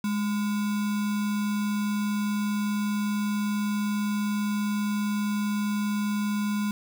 sine tone with sample-and-hold, 207.6 Hz, G#3, in tune, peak -24 dBFS, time 0.04-6.71 s, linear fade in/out 2 ms, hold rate 1225 Hz, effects none

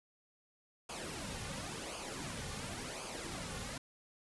pink noise with flanger, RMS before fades -43 dBFS, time 0.89-3.78 s, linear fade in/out 5 ms, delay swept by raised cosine 0.52 to 3.12 ms, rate 0.93 Hz, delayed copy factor -0.65, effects resampled to 24000 Hz

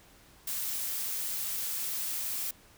blue noise, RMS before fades -34 dBFS, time 0.47-2.51 s, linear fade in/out 5 ms, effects pink hiss -58 dBFS RMS until 2.77 s

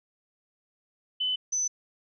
sine tone pair in turn, 3018 / 6036 Hz, F#7 / F#8, +34 / +34 cents, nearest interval octave, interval 1200 cents, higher second, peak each -25 dBFS, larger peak neither, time 1.2-1.36 / 1.52-1.68 s, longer neither, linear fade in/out 10 ms, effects none

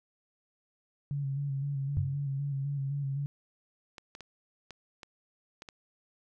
sine tone with vibrato, 139.4 Hz, C#3, 10 cents sharp, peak -30 dBFS, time 1.11-3.26 s, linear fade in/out 0 ms, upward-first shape square, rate 3.9 Hz, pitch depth 34 cents each way
sine tone with exponential decay, 95.9 Hz, G2, 37 cents flat, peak -23 dBFS, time 1.97-2.23 s, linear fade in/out 0 ms, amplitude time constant 56 ms
clicks, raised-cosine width 0.2 ms, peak -27 dBFS, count 7, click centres 3.982 / 4.151 / 4.207 / 4.707 / 5.032 / 5.621 / 5.688 s
effects none

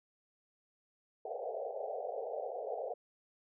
pink band-pass noise, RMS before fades -40 dBFS, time 1.25-2.94 s, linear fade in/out 5 ms, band 430 to 770 Hz, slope 96 dB/octave, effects none

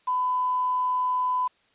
sine tone with quantisation, 1004 Hz, B5, 28 cents sharp, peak -22 dBFS, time 0.07-1.48 s, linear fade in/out 10 ms, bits 7, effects white hiss -64 dBFS RMS until 1.74 s + resampled to 8000 Hz

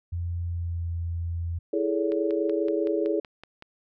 sine tone with pitch glide, 86.2 to 84.72 Hz, F2 to E2, -22 to +48 cents, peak -27 dBFS, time 0.12-1.59 s, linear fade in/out 10 ms, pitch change -30 cents, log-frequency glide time 0.45-0.86 s
sine chord, A major seventh, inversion second, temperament equal with one note detuned, 329.6 / 415.3 / 440 / 567 Hz, E4 / G#4 / A4 / C#5, 0 / 0 / 0 / +39 cents, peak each -27 / -27 / -31 / -30 dBFS, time 1.73-3.2 s, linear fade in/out 5 ms
click train, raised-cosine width 0.3 ms, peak -27 dBFS, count 9, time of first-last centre 2.12-3.624 s, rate 5.32 Hz
effects none

